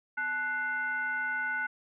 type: tone with frequency modulation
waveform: sine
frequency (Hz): 1480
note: F#6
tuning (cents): 0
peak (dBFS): -29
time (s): 0.17-1.67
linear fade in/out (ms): 10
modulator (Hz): 613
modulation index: 0.66
effects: none